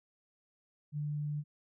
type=tone; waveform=sine; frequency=148.1 Hz; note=D3; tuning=15 cents sharp; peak=-33 dBFS; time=0.92-1.44 s; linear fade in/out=50 ms; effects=none